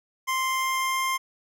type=tone with pitch glide; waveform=25% pulse; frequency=1046.5 to 1054.4 Hz; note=C6 to C6; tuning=0 to +13 cents; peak=-20 dBFS; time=0.27-1.18 s; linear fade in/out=20 ms; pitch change=+13 cents; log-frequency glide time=0.43-1 s; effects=none